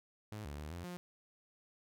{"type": "tone with pitch steps", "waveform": "sawtooth", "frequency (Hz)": [106.4, 72.3, 75.5, 86.6, 177.7], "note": ["G#2", "D2", "D2", "F2", "F3"], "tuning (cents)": [42, -27, 48, -14, 30], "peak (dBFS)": -39, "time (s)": [0.32, 0.97], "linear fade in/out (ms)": 0, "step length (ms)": 130, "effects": []}